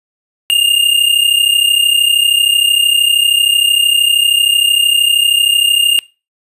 square tone pair together, 2803 / 2836 Hz, F7 / F7, +6 / +26 cents, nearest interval unison, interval 20 cents, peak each -12 dBFS, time 0.5-5.99 s, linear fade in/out 0 ms, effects noise-tail reverb RT60 0.3 s tail -23 dB re dry + resampled to 32000 Hz

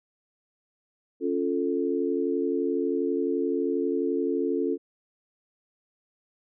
sine chord, Db augmented, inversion none, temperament equal, 277.2 / 349.2 / 440 Hz, Db4 / F4 / A4, 0 / 0 / 0 cents, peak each -28 dBFS, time 1.2-4.78 s, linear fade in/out 50 ms, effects none

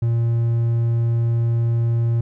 triangle tone, 116.54 Hz, A#2, in tune, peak -14 dBFS, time 0.02-2.21 s, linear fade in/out 5 ms, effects none

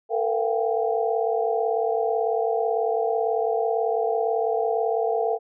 sine tone cluster, 449.6 / 487.7 / 685 / 751 / 801 Hz, A4 / B4 / F5 / F#5 / G5, +37 / -22 / -34 / +26 / +37 cents, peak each -24 / -30 / -26 / -30 / -31 dBFS, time 0.09-5.39 s, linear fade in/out 50 ms, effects none

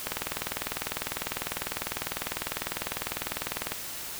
click train, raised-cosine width 0.3 ms, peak -12 dBFS, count 74, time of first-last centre 0.07-3.72 s, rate 20 Hz, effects white hiss -38 dBFS RMS until 4.19 s

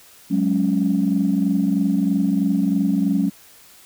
sine chord, F# suspended second, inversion none, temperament just, 185 / 208.1 / 277.5 Hz, F#3 / G#3 / C#4, 0 / +4 / +2 cents, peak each -20 dBFS, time 0.3-3.3 s, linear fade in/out 20 ms, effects tanh soft clip ceiling -8 dBFS + white hiss -48 dBFS RMS until 3.85 s

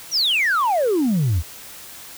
sine exponential sweep, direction down, 6060 to 73.42 Hz, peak -14 dBFS, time 0.11-1.43 s, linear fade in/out 50 ms, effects tanh soft clip ceiling -14 dBFS + white hiss -39 dBFS RMS until 2.17 s

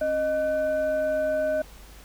sine tone with frequency modulation, 618 Hz, D#5, 12 cents flat, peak -22 dBFS, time 0.01-1.62 s, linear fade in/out 5 ms, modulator 888 Hz, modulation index 0.41, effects added 50 Hz sine -46 dBFS peak until 2.04 s + pink hiss -50 dBFS RMS until 2.04 s

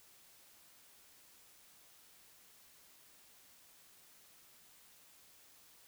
silence, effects white hiss -63 dBFS RMS until 5.87 s

